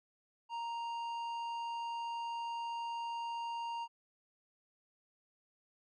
sine tone with tanh clipping, 932.3 Hz, A#5, in tune, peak -39 dBFS, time 0.49-3.88 s, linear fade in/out 50 ms, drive 10 dB, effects none

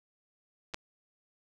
clicks, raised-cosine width 0.2 ms, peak -24 / -17 dBFS, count 2, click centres 0.738 / 0.744 s, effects none

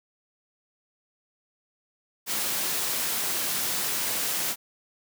white high-pass noise, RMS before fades -28 dBFS, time 2.26-4.56 s, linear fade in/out 50 ms, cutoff 130 Hz, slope 12 dB/octave, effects none

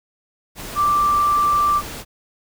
sine tone in noise, 1174.7 Hz, D6, in tune, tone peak -14 dBFS, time 0.75-1.82 s, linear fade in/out 50 ms, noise pink, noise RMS -32 dBFS, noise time 0.55-2.05 s, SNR +15 dB, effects none

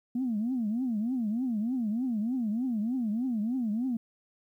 sine tone with vibrato, 233.1 Hz, A#3, in tune, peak -26 dBFS, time 0.15-3.97 s, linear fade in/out 5 ms, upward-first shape triangle, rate 3.3 Hz, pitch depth 250 cents each way, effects tanh soft clip ceiling -23 dBFS + 11-bit

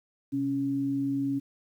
sine tone pair together, 130.82 / 277.2 Hz, C3 / C#4, 0 / 0 cents, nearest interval octave + minor second, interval 1300 cents, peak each -36 / -26 dBFS, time 0.32-1.4 s, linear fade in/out 20 ms, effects 10-bit

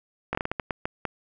slowing click train, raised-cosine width 0.5 ms, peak -12 dBFS, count 10, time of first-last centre 0.33-1.053 s, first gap 19 ms, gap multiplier 1.34, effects none

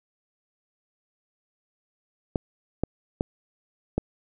clicks, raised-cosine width 2 ms, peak -10 dBFS, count 4, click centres 2.358 / 2.836 / 3.209 / 3.98 s, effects none

